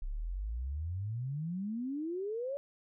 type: exponential sweep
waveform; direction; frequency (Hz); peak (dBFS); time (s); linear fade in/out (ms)
sine; up; 31.88 to 576; -34; 0.02-2.57; 0
effects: none